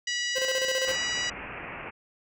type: harmonic tone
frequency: 973 Hz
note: B5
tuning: 26 cents flat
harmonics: 2 / 3 / 4 / 5 / 6 / 7 / 8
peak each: -31 / -32 / -39 / -36 / -37 / -42 / -45 dBFS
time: 0.07-1.3 s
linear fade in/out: 5 ms
type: tone with tremolo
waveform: 45% pulse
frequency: 523.3 Hz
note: C5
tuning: in tune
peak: -26 dBFS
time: 0.35-0.96 s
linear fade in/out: 20 ms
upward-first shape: square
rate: 15 Hz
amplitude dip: 65%
type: low-pass noise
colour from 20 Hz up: white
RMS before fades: -39 dBFS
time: 0.86-1.91 s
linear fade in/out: 20 ms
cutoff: 2700 Hz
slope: 96 dB/octave
effects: none